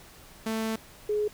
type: tone pair in turn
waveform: sawtooth / sine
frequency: 221.8 / 419.9 Hz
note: A3 / G#4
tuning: +14 / +19 cents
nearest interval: major seventh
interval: 1105 cents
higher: second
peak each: -24 dBFS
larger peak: neither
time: 0.46-0.76 / 1.09-1.28 s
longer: first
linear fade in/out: 5 ms
effects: pink hiss -51 dBFS RMS until 1.33 s